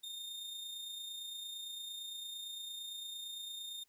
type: tone with amplitude modulation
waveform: 40% pulse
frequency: 3651 Hz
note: A#7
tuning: 37 cents flat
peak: -40 dBFS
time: 0.03-3.84 s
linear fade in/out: 10 ms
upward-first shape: sine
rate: 28.8 Hz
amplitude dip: 35%
effects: white hiss -75 dBFS RMS until 3.88 s